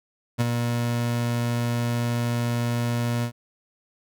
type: tone with ADSR envelope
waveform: 30% pulse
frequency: 119.1 Hz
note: A#2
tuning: 38 cents sharp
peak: -15 dBFS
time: 0.38-3.32 s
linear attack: 28 ms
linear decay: 22 ms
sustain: -5 dB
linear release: 85 ms
effects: none